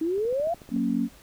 sine exponential sweep, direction up, 311.1 to 709 Hz, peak -23 dBFS, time 0.01-0.54 s, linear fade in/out 5 ms
click train, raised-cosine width 2 ms, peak -31 dBFS, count 9, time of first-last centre 0.18-0.764 s, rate 13.7 Hz
sine chord, F# major, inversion none, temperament equal, 185 / 233.1 / 277.2 Hz, F#3 / A#3 / C#4, 0 / 0 / 0 cents, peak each -30 / -25 / -27 dBFS, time 0.7-1.09 s, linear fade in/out 50 ms
effects pink hiss -53 dBFS RMS until 1.22 s

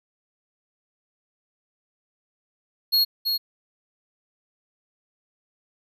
square tone with echo, 4306 Hz, C8, 49 cents sharp, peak -17 dBFS, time 2.92-3.05 s, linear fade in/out 20 ms, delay 330 ms, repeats 1, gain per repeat -5 dB, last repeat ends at 3.38 s, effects none

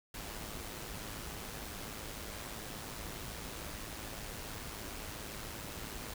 pink noise with amplitude modulation, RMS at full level -42 dBFS, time 0.14-6.14 s, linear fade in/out 5 ms, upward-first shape sine, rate 107 Hz, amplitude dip 45%, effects none

